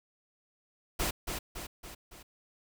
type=noise with echo; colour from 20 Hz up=pink; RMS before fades=-31 dBFS; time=0.99-1.11 s; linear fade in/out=10 ms; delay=280 ms; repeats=4; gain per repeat=-5 dB; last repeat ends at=2.23 s; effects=none